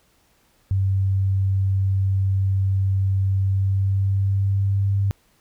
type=tone with pitch glide; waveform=sine; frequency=96.6 to 98.97 Hz; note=G2 to G2; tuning=-25 to +17 cents; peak=-17 dBFS; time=0.71-5.11 s; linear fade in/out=0 ms; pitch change=+42 cents; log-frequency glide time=3.4-4.95 s; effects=pink hiss -61 dBFS RMS until 5.4 s